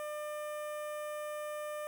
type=tone with notch filter; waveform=sawtooth; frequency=600 Hz; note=D5; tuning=37 cents sharp; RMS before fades=-40 dBFS; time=0-1.87 s; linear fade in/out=0 ms; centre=4400 Hz; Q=0.53; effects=11-bit